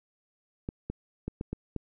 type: clicks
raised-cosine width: 3 ms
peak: -20 dBFS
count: 6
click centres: 0.689 / 0.9 / 1.28 / 1.411 / 1.53 / 1.763 s
effects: none